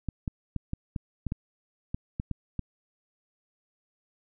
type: clicks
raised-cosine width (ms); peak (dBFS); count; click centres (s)
5; -18; 11; 0.087 / 0.278 / 0.563 / 0.734 / 0.962 / 1.267 / 1.321 / 1.945 / 2.199 / 2.313 / 2.593
effects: none